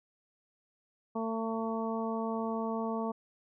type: harmonic tone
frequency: 224.7 Hz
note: A3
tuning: 37 cents sharp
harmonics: 1 / 2 / 3 / 4 / 5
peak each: -34 / -37 / -39 / -40 / -41 dBFS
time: 1.15-3.12 s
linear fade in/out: 10 ms
effects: none